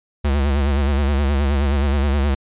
square tone with vibrato, 70.4 Hz, C#2, 27 cents sharp, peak -16 dBFS, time 0.24-2.35 s, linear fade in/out 10 ms, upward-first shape sine, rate 9.5 Hz, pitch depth 85 cents each way, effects resampled to 8000 Hz

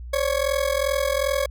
40% pulse ring-modulated tone, 554.4 Hz, C#5, in tune, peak -17 dBFS, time 0.13-1.46 s, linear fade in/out 5 ms, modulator 21.3 Hz, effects added 60 Hz sine -33 dBFS peak until 1.5 s

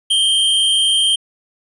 square tone pair together, 2960 / 3166 Hz, F#7 / G7, 0 / +17 cents, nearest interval minor second, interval 117 cents, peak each -23 / -13 dBFS, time 0.1-1.16 s, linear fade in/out 10 ms, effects resampled to 24000 Hz

